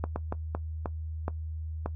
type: slowing click train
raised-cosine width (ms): 1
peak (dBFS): -17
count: 7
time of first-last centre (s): 0.04-1.86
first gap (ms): 120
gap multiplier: 1.37
effects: noise-tail reverb RT60 0.1 s tail -17 dB re dry + added 79 Hz sine -33 dBFS peak until 1.95 s